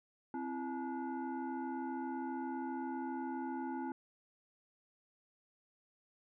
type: tone with frequency modulation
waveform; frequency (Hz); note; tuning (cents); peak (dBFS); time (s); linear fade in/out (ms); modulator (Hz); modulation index
sine; 261.3; C4; -2; -37; 0.34-3.92; 2; 595; 1.2
effects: none